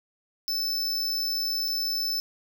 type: tone with dropouts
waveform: square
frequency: 5274 Hz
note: E8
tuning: in tune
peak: -26 dBFS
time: 0.48-2.2 s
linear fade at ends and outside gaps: 0 ms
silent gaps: 1.68-1.683 s
effects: none